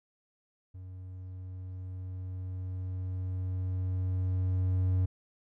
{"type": "tone with level ramp", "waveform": "triangle", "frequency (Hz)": 92.5, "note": "F#2", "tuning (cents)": 0, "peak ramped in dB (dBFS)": [-40, -22], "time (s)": [0.74, 5.06], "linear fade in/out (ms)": 10, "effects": []}